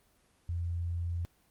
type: tone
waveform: sine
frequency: 85.8 Hz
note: F2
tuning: 30 cents flat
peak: -31 dBFS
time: 0.49-1.25 s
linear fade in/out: 0 ms
effects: pink hiss -68 dBFS RMS until 1.5 s + Opus 24 kbps